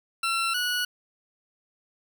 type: tone pair in turn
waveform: 20% pulse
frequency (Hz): 1350 / 1466.2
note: E6 / F#6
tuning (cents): +41 / -16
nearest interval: minor second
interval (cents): 143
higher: second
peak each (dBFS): -19 / -20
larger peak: first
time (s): 0.23-0.54 / 0.54-0.85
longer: neither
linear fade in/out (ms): 5
effects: none